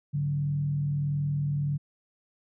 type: tone with frequency modulation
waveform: sine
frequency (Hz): 144.6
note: D3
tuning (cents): -27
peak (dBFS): -25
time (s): 0.13-1.78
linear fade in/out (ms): 20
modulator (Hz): 41.5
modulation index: 0.38
effects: none